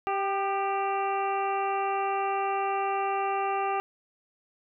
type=harmonic tone with a mistuned harmonic; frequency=392 Hz; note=G4; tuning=in tune; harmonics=1 / 2 / 3 / 4 / 5 / 6 / 7; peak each=-32 / -28 / -32 / -44 / -44 / -42 / -40 dBFS; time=0.07-3.8 s; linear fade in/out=0 ms; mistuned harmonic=3; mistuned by=+35 cents; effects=none